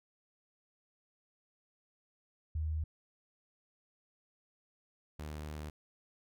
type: tone pair in turn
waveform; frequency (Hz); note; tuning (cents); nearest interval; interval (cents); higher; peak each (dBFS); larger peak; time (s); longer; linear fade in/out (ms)
sine / sawtooth; 78.1 / 75.79; D#2 / D#2; +7 / -45; minor second; 52; first; -32 / -37; first; 2.55-2.84 / 5.19-5.7; second; 5
effects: none